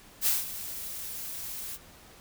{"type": "noise with ADSR envelope", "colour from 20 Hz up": "blue", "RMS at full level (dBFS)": -24, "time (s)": [0.21, 1.78], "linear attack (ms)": 56, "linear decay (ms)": 180, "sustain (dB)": -14, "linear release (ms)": 35, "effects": ["pink hiss -53 dBFS RMS until 2.2 s"]}